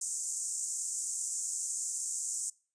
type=band-pass noise; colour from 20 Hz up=white; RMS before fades=-36 dBFS; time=0.01-2.5 s; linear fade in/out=5 ms; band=6600 to 8600 Hz; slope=48 dB/octave; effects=noise-tail reverb RT60 0.4 s tail -24 dB re dry + resampled to 22050 Hz